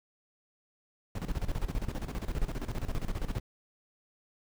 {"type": "noise with tremolo", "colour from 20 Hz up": "brown", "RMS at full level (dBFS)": -31, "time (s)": [1.15, 3.4], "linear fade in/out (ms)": 5, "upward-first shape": "square", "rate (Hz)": 15, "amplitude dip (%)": 75, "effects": []}